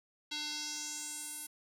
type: tone with band-pass filter sweep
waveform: square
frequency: 299.3 Hz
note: D4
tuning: 33 cents sharp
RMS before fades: -41 dBFS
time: 0.31-1.47 s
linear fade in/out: 10 ms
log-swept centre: 4000 to 11000 Hz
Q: 2.7
effects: none